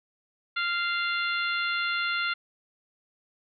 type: harmonic tone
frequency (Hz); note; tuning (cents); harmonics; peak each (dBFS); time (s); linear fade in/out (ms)
695; F5; -9; 2 / 3 / 4 / 5 / 6; -28 / -32 / -34 / -36 / -38; 0.56-2.34; 10
effects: none